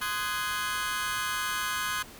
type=chord; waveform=sawtooth; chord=Ab dominant seventh; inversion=first; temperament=just; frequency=1038.3 / 1245.9 / 1495.1 / 1661.2 Hz; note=C6 / Eb6 / Gb6 / Ab6; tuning=-14 / +2 / +18 / 0 cents; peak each=-31 dBFS; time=0.01-2.03 s; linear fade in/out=10 ms; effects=pink hiss -48 dBFS RMS until 2.19 s